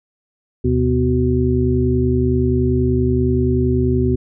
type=tone cluster; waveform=sine; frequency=76.2 / 126.7 / 249.9 / 374.3 Hz; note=D#2 / B2 / B3 / F#4; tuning=-36 / +45 / +21 / +20 cents; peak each=-19 dBFS; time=0.64-4.16 s; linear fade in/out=10 ms; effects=none